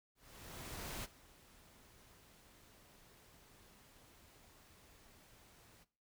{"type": "noise with ADSR envelope", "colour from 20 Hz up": "pink", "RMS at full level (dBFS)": -44, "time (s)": [0.15, 5.85], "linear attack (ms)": 890, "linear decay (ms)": 26, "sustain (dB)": -20, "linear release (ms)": 24, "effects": ["noise-tail reverb RT60 0.4 s tail -18 dB re dry"]}